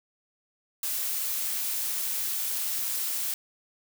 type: noise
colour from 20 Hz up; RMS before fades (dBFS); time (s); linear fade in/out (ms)
blue; -30; 0.83-3.34; 2
effects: none